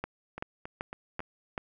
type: two click trains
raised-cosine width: 0.5 ms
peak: -24 / -18 dBFS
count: 4 / 5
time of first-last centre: 0.38-1.204 / 0.04-1.578 s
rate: 3.64 / 2.6 Hz
effects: none